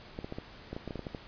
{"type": "clicks", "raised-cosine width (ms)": 2, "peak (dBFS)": -24, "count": 12, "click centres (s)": [0.189, 0.245, 0.324, 0.385, 0.73, 0.765, 0.877, 0.908, 0.957, 0.993, 1.068, 1.148], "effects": ["pink hiss -51 dBFS RMS until 1.27 s", "resampled to 11025 Hz"]}